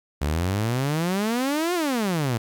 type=exponential two-way sweep; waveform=sawtooth; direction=up then down; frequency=69.3 to 365.6 to 109.6 Hz; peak=-18 dBFS; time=0.21-2.38 s; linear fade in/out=10 ms; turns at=1.74 s; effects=10-bit